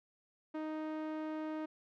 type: tone with low-pass filter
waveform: sawtooth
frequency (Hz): 311.1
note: D#4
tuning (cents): 0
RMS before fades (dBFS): -40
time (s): 0.54-1.66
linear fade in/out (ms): 10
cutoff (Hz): 1600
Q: 0.56
effects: none